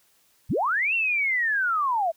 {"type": "linear two-way sweep", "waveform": "sine", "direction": "up then down", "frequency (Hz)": [43.65, 2760, 625], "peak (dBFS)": -21, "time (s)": [0.49, 2.12], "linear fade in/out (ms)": 20, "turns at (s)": 0.94, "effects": ["white hiss -63 dBFS RMS until 2.16 s"]}